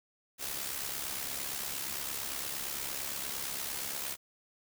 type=noise with amplitude modulation; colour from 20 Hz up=white; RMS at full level=-35 dBFS; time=0.38-4.17 s; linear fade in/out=50 ms; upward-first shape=sine; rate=68.7 Hz; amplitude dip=55%; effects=none